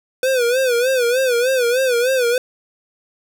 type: tone with vibrato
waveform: square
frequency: 500 Hz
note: B4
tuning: 21 cents sharp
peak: -15 dBFS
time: 0.23-2.38 s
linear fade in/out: 2 ms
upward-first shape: sine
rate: 3.3 Hz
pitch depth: 110 cents each way
effects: none